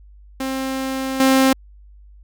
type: tone with level steps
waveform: sawtooth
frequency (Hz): 265.2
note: C4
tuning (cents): +23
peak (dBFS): -18 / -8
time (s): 0.4-1.53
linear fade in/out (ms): 5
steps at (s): 1.2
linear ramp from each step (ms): 2
effects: added 50 Hz sine -42 dBFS peak until 2.23 s